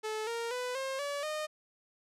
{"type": "tone with pitch steps", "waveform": "sawtooth", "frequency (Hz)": [433.5, 464.6, 498, 533.7, 572, 613.1], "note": ["A4", "A#4", "B4", "C5", "D5", "D#5"], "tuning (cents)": [-26, -6, 14, 34, -46, -26], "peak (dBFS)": -30, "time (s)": [0.03, 1.47], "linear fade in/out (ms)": 20, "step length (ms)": 240, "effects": ["low-pass 10000 Hz 12 dB/octave"]}